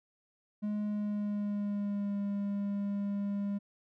triangle tone with pitch glide, 209.1 to 201.5 Hz, G#3 to G3, +12 to +48 cents, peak -29 dBFS, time 0.62-3.59 s, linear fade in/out 20 ms, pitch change -64 cents, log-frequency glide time 0.83-2.19 s, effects none

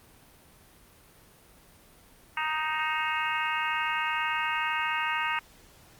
harmonic tone with a mistuned harmonic, 311.1 Hz, D#4, in tune, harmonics 3 / 4 / 5 / 6 / 7 / 8 / 9, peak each -32 / -33 / -34 / -35 / -35 / -36 / -37 dBFS, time 2.37-5.39 s, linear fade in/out 2 ms, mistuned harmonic 8, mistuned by +53 cents, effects pink hiss -56 dBFS RMS until 5.99 s + Opus 32 kbps

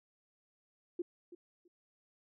sine tone with echo, 350 Hz, F4, 4 cents sharp, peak -33 dBFS, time 0.99-1.02 s, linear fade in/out 5 ms, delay 330 ms, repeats 2, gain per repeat -15 dB, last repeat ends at 1.68 s, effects none

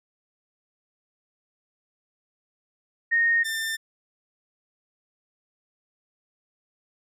sine / sawtooth tone pair in turn, 1852 / 1792 Hz, A#6 / A6, -12 / +31 cents, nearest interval minor second, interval 57 cents, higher first, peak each -18 / -23 dBFS, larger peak first, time 3.11-3.44 / 3.44-3.77 s, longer neither, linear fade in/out 20 ms, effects resampled to 32000 Hz

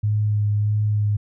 sine tone with vibrato, 104.9 Hz, G#2, 18 cents sharp, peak -17 dBFS, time 0.03-1.17 s, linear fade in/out 10 ms, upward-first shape sine, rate 1.6 Hz, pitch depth 16 cents each way, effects none

